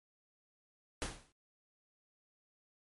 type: noise with exponential decay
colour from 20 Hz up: pink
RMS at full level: -35 dBFS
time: 1.02-1.32 s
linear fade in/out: 0 ms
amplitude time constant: 64 ms
effects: MP3 48 kbps